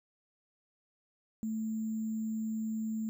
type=tone with sample-and-hold; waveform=sine; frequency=220 Hz; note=A3; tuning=in tune; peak=-32 dBFS; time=1.43-3.09 s; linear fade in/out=0 ms; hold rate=7350 Hz; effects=none